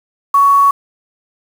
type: tone with quantisation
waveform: sine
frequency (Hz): 1119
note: C#6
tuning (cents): +16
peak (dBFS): -6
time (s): 0.34-0.71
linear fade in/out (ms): 5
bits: 5
effects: none